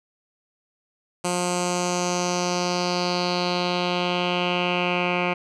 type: tone with low-pass filter sweep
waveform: 10% pulse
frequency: 177.9 Hz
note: F3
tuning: 32 cents sharp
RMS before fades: -24 dBFS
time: 1.24-5.34 s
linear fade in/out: 10 ms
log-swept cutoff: 8500 to 2300 Hz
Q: 3.5
effects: none